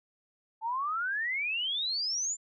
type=exponential sweep; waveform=sine; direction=up; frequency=867 to 7300 Hz; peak=-29 dBFS; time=0.61-2.37 s; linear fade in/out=50 ms; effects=none